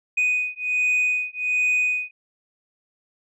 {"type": "beating tone pair", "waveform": "sine", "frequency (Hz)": [2489, 2490.3], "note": ["D#7", "D#7"], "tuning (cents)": [0, 1], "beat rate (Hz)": 1.3, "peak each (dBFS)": -21, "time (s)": [0.17, 2.11], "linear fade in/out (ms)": 10, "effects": ["tanh soft clip ceiling -16 dBFS"]}